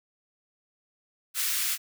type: high-pass noise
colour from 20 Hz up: white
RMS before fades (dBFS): -28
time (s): 1.34-1.78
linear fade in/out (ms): 50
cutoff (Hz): 1400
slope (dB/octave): 24
effects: none